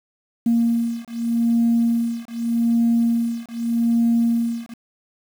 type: beating tone pair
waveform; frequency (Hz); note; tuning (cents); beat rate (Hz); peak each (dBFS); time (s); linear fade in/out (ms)
sine; 232.4 / 233.23; A#3 / A#3; -5 / +1; 0.83; -19; 0.46-4.74; 5
effects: tanh soft clip ceiling -10 dBFS + 7-bit